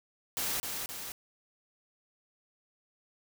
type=noise with echo; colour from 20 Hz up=white; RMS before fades=-33 dBFS; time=0.37-0.6 s; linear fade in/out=0 ms; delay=260 ms; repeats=2; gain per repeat=-4 dB; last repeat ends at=1.12 s; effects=none